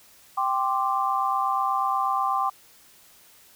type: chord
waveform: sine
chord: G suspended fourth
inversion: none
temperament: equal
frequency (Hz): 784 / 1046.5 / 1174.7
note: G5 / C6 / D6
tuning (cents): 0 / 0 / 0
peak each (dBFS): -26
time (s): 0.37-2.5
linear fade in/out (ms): 10
effects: white hiss -54 dBFS RMS until 3.55 s